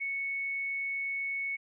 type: tone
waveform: sine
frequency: 2213 Hz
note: C#7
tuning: 3 cents flat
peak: -31 dBFS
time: 0-1.57 s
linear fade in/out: 20 ms
effects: none